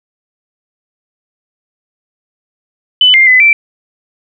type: tone with pitch steps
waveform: sine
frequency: 3003 / 2106 / 2016 / 2338 Hz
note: F#7 / C7 / B6 / D7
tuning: +25 / +11 / +35 / -8 cents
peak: -3 dBFS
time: 3.01-3.53 s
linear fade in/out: 2 ms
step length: 130 ms
effects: none